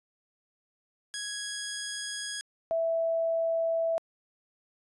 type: tone pair in turn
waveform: 10% pulse / sine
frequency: 1661.2 / 659.2 Hz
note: G#6 / E5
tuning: 0 / 0 cents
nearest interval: octave + major third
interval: 1600 cents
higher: first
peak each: -25 dBFS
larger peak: neither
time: 1.14-2.41 / 2.71-3.98 s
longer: neither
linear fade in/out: 0 ms
effects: resampled to 24000 Hz